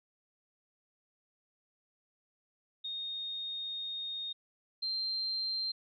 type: tone pair in turn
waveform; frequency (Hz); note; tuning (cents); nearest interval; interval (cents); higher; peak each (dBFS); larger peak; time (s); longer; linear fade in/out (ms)
sine; 3702 / 4155; A#7 / C8; -13 / -13; major second; 200; second; -36 / -32; second; 2.84-4.33 / 4.82-5.72; first; 10
effects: none